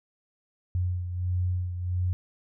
sine beating tone pair, 89.9 / 91.4 Hz, F#2 / F#2, -49 / -21 cents, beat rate 1.5 Hz, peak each -26 / -34 dBFS, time 0.75-2.13 s, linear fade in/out 0 ms, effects none

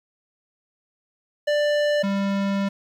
square tone pair in turn, 590 / 197.74 Hz, D5 / G3, +8 / +15 cents, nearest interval octave + perfect fifth, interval 1893 cents, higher first, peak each -19 / -22 dBFS, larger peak first, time 1.47-2.03 / 2.03-2.69 s, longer second, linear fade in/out 10 ms, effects low-pass 4000 Hz 12 dB/octave + 8-bit

